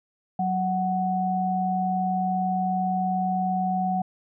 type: tone pair together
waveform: sine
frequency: 185.75 / 743 Hz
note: F#3 / F#5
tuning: +7 / +7 cents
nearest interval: 2 octaves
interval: 2400 cents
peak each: -26 / -24 dBFS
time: 0.39-4.02 s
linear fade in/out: 5 ms
effects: none